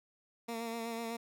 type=tone with vibrato; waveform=15% pulse; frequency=230 Hz; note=A#3; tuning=23 cents flat; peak=-31 dBFS; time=0.48-1.17 s; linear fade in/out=10 ms; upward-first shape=sine; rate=8 Hz; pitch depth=29 cents each way; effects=none